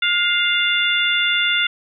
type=harmonic tone with a mistuned harmonic; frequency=698.5 Hz; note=F5; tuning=in tune; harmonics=2 / 3 / 4 / 5; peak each=-21 / -21 / -21 / -21 dBFS; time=0.02-1.67 s; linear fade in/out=5 ms; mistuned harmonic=2; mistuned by=+29 cents; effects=none